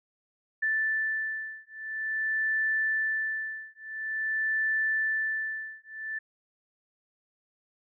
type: beating tone pair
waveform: sine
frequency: 1760 / 1760.48 Hz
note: A6 / A6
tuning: 0 / 0 cents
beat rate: 0.48 Hz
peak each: -30 dBFS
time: 0.62-6.19 s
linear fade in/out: 10 ms
effects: none